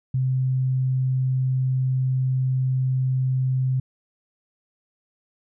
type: tone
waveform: sine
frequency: 130 Hz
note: C3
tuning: 11 cents flat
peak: -19 dBFS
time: 0.14-3.8 s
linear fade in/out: 5 ms
effects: none